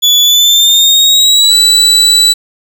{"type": "tone with pitch glide", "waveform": "35% pulse", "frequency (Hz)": [3441, 3953], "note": ["A7", "B7"], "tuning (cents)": [-39, 1], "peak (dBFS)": -3, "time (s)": [0.02, 2.34], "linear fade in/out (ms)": 20, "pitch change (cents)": 240, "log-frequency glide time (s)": [0.22, 1.54], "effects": []}